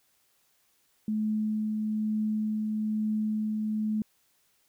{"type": "tone with tremolo", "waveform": "sine", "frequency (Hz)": 215, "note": "A3", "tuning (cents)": -40, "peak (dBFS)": -25, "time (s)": [1.08, 4.02], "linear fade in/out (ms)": 2, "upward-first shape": "triangle", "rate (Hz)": 1.1, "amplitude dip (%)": 25, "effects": ["white hiss -69 dBFS RMS until 4.68 s"]}